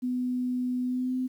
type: tone with pitch glide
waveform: sine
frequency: 250 to 255.7 Hz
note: B3 to C4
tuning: +21 to -40 cents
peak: -26 dBFS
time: 0.02-1.28 s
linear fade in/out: 20 ms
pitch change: +39 cents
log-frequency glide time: 0.83-1.16 s
effects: 10-bit